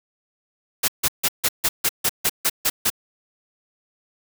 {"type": "noise bursts", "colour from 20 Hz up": "white", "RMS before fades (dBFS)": -19, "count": 11, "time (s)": [0.83, 2.902], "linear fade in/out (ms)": 10, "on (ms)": 52, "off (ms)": 150, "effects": []}